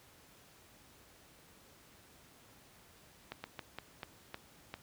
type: slowing click train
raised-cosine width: 0.3 ms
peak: -25 dBFS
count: 7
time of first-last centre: 3.32-4.74 s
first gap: 120 ms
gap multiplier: 1.27
effects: pink hiss -61 dBFS RMS until 4.82 s + high-pass 60 Hz 12 dB/octave